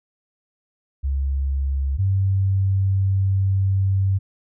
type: tone pair in turn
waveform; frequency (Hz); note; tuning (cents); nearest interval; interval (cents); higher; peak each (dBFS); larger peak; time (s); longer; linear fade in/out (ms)
sine; 68.4 / 96.73; C#2 / G2; -23 / -23; tritone; 600; second; -19 / -16; second; 1.03-1.98 / 1.98-4.19; second; 20
effects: none